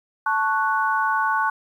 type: chord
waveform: sine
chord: F# minor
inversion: first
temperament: equal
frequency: 880 / 1108.7 / 1480 Hz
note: A5 / C#6 / F#6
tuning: 0 / 0 / 0 cents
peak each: -23 dBFS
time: 0.26-1.5 s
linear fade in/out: 5 ms
effects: 9-bit